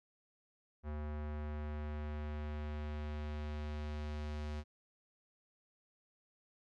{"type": "tone with low-pass filter sweep", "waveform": "square", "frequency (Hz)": 75, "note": "D2", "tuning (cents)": 37, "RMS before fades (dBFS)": -41, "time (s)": [0.83, 4.64], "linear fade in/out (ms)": 50, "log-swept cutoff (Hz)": [1500, 5400], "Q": 0.87, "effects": []}